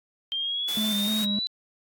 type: exponential sweep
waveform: sine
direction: up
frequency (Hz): 3161 to 4002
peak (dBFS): -26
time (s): 0.32-1.47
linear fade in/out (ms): 0
type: high-pass noise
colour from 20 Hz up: white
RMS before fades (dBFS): -35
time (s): 0.68-1.25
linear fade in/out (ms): 5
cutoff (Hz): 200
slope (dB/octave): 96
type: tone with vibrato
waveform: triangle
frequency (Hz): 210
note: G#3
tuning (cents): +19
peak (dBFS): -24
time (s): 0.77-1.39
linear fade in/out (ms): 2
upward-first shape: square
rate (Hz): 3.3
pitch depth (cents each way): 46
effects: AAC 64 kbps